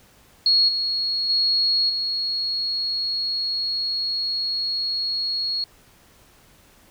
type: tone with level steps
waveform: sine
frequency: 4318 Hz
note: C#8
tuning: 46 cents flat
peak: -14 / -21 / -17 / -22 dBFS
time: 0.46-5.64 s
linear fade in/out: 2 ms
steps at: 0.68 / 1.29 / 1.89 s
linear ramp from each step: 10 ms
effects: pink hiss -54 dBFS RMS until 6.9 s